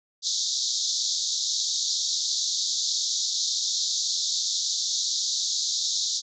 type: band-pass noise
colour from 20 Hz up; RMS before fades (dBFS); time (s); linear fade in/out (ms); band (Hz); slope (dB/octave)
pink; -27; 0.22-6.22; 50; 3600 to 7000; 96
effects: none